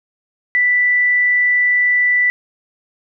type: tone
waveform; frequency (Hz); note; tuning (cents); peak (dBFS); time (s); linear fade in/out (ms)
sine; 1975.5; B6; 0; -11; 0.55-2.3; 0
effects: none